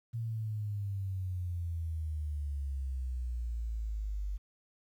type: exponential sweep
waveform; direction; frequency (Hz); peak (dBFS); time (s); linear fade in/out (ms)
sine; down; 116.54 to 48.51; -33; 0.13-4.38; 20
effects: 11-bit